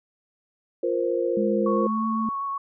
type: chord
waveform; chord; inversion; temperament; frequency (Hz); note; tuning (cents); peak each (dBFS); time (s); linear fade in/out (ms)
sine; F suspended fourth; none; equal with one note detuned; 349.2 / 468.1 / 523.3; F4 / Bb4 / C5; 0 / +7 / 0; -26; 0.83-1.87; 5
type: tone with pitch glide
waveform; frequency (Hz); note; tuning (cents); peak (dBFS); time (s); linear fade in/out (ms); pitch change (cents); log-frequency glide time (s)
sine; 208.4 to 222.1; G#3 to A3; +6 to +16; -24; 1.37-2.29; 2; +110; 1.73-2.03
type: tone with vibrato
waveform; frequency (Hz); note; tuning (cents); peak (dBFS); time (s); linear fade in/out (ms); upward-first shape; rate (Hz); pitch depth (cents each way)
sine; 1108.7; C#6; 0; -26; 1.66-2.58; 5; square; 8; 10
effects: none